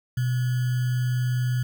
sine tone with sample-and-hold, 124.8 Hz, B2, 19 cents sharp, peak -21 dBFS, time 0.17-1.63 s, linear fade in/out 5 ms, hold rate 1575 Hz, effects none

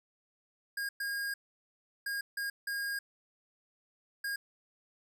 square tone bursts at uneven times, 1625 Hz, G#6, 38 cents flat, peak -34 dBFS, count 6, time 0.77-0.89 / 1-1.34 / 2.06-2.21 / 2.37-2.5 / 2.67-2.99 / 4.24-4.36 s, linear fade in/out 5 ms, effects none

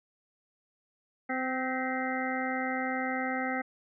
harmonic tone with a mistuned harmonic, 258.6 Hz, C4, 20 cents flat, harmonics 1 / 2 / 3 / 5 / 6 / 7 / 8, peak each -34 / -38 / -35 / -40 / -39 / -39 / -38 dBFS, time 1.29-3.62 s, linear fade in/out 10 ms, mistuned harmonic 7, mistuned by +80 cents, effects none

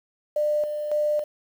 sine tone with tremolo, 598 Hz, D5, 31 cents sharp, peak -20 dBFS, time 0.36-1.24 s, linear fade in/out 5 ms, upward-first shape square, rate 1.8 Hz, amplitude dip 50%, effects 8-bit

